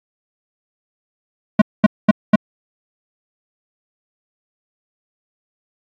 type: tone bursts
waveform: square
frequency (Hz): 212.3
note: G#3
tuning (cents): +38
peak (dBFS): -6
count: 4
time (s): 1.59-2.358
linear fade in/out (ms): 5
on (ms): 27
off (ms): 220
effects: low-pass 2000 Hz 12 dB/octave + AAC 48 kbps